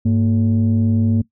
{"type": "tone pair together", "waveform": "sine", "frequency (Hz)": [102.01, 229], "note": ["G#2", "A#3"], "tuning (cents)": [-31, -31], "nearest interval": "octave + major second", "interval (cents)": 1400, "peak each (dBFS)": -14, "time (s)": [0.05, 1.22], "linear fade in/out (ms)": 10, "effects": ["noise-tail reverb RT60 0.1 s tail -18 dB re dry", "tanh soft clip ceiling -9 dBFS"]}